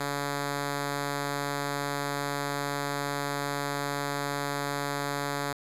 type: tone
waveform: 5% pulse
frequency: 142.4 Hz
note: C#3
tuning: 47 cents sharp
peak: -18 dBFS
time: 0-5.53 s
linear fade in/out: 5 ms
effects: resampled to 32000 Hz + 8-bit